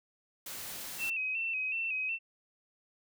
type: noise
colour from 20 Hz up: white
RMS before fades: -42 dBFS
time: 0.46-1.1 s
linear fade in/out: 5 ms
type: tone with vibrato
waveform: sine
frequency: 2607 Hz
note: E7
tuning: 20 cents flat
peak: -31 dBFS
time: 0.98-2.19 s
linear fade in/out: 50 ms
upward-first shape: square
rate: 2.7 Hz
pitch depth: 52 cents each way
effects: none